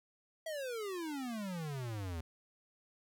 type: exponential sweep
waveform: square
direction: down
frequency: 659.3 to 78.7 Hz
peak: -39 dBFS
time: 0.46-2.21 s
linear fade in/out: 5 ms
effects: none